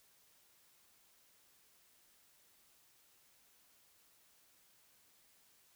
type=silence; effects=white hiss -69 dBFS RMS until 5.75 s